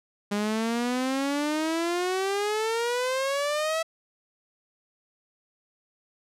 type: exponential sweep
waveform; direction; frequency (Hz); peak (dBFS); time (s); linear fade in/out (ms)
sawtooth; up; 202.6 to 657; -21; 0.31-3.83; 10
effects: low-pass 10000 Hz 12 dB/octave